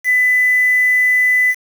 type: tone with quantisation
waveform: sine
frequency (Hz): 2000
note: B6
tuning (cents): +21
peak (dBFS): -10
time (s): 0.04-1.55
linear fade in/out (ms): 50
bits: 5
effects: none